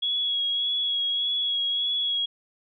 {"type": "tone with vibrato", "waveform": "sine", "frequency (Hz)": 3340, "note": "G#7", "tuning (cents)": 9, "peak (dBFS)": -23, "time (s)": [0.02, 2.26], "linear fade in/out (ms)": 10, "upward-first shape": "sine", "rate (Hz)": 1.7, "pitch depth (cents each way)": 21, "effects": []}